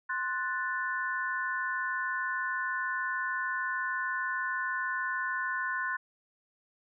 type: chord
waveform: sine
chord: F# diminished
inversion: second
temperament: equal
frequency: 1046.5 / 1480 / 1760 Hz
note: C6 / F#6 / A6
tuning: 0 / 0 / 0 cents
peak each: -35 / -33 / -35 dBFS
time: 0.09-5.97 s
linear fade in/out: 10 ms
effects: none